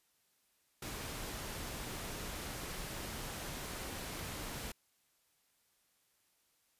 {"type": "noise", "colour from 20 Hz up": "pink", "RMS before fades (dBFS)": -43, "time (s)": [0.82, 4.72], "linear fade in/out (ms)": 5, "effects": ["white hiss -75 dBFS RMS until 6.79 s", "resampled to 32000 Hz"]}